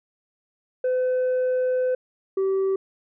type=tone pair in turn; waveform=sine; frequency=508 / 385.5 Hz; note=B4 / G4; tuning=+49 / -29 cents; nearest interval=perfect fourth; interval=478 cents; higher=first; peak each=-17 dBFS; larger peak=neither; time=0.84-1.95 / 2.37-2.76 s; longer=first; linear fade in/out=5 ms; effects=tanh soft clip ceiling -19 dBFS